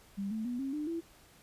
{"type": "tone with pitch steps", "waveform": "sine", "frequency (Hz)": [198.1, 219.8, 243.9, 270.6, 300.3, 333.2], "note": ["G3", "A3", "B3", "C#4", "D4", "E4"], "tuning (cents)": [18, -2, -21, -42, 39, 19], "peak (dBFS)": -33, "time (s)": [0.17, 1.01], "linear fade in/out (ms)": 20, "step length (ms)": 140, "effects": ["pink hiss -60 dBFS RMS until 1.42 s", "resampled to 32000 Hz"]}